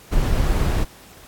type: noise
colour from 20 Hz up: brown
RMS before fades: -18 dBFS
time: 0.11-0.85 s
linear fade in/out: 20 ms
effects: pink hiss -46 dBFS RMS until 1.27 s + AAC 64 kbps